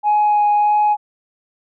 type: tone with vibrato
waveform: sine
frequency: 835 Hz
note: G#5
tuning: 9 cents sharp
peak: -10 dBFS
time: 0.03-0.97 s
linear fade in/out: 50 ms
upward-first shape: sine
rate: 1.6 Hz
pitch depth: 10 cents each way
effects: tanh soft clip ceiling -9 dBFS